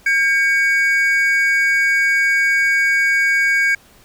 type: tone pair together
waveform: triangle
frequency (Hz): 1609.2 / 2250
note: G6 / C#7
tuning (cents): +45 / +25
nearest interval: tritone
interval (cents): 580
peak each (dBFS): -14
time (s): 0.06-3.75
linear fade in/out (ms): 5
effects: pink hiss -49 dBFS RMS until 4.04 s